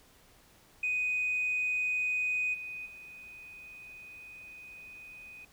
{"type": "tone with level steps", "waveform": "sine", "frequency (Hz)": 2494, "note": "D#7", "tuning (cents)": 3, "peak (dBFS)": [-27, -38, -46], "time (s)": [0.83, 5.45], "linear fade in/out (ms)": 5, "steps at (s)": [2.53, 2.85], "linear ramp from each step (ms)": 20, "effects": ["tanh soft clip ceiling -24 dBFS", "pink hiss -61 dBFS RMS until 5.52 s"]}